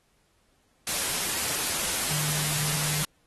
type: tone in noise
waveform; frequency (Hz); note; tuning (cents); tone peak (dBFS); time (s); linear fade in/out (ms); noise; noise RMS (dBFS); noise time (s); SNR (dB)
sine; 150.5; D3; +43; -32; 2.11-3.03; 2; white; -28; 0.87-3.05; -7
effects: pink hiss -68 dBFS RMS until 3.26 s + AAC 32 kbps